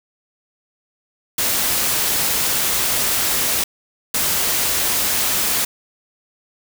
white noise bursts at uneven times, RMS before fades -19 dBFS, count 2, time 1.38-3.64 / 4.14-5.65 s, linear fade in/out 5 ms, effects none

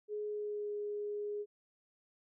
sine tone with pitch glide, 420 to 414.5 Hz, G#4 to G#4, +19 to -3 cents, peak -36 dBFS, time 0.08-1.46 s, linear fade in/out 50 ms, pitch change -22 cents, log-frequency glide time 0.26-0.72 s, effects none

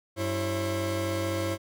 40% pulse tone cluster, 95.9 / 332 / 540 Hz, G2 / E4 / C#5, -37 / +12 / -45 cents, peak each -31 dBFS, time 0.16-1.58 s, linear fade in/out 50 ms, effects none

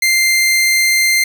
sawtooth tone, 2092 Hz, C7, 1 cent flat, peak -7 dBFS, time 0.02-1.24 s, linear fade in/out 5 ms, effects none

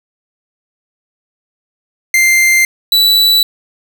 45% pulse tone pair in turn, 2093 / 3951 Hz, C7 / B7, 0 / 0 cents, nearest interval major seventh, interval 1100 cents, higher second, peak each -7 dBFS, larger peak neither, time 2.14-2.65 / 2.92-3.43 s, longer neither, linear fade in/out 2 ms, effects none

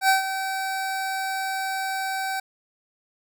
25% pulse tone with ADSR envelope, 769 Hz, G5, 33 cents flat, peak -11 dBFS, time 0.01-2.4 s, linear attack 79 ms, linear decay 130 ms, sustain -11 dB, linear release 5 ms, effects none

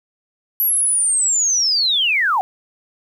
sine linear sweep, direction down, 11840 to 711 Hz, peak -14 dBFS, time 0.6-2.41 s, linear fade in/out 0 ms, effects 8-bit

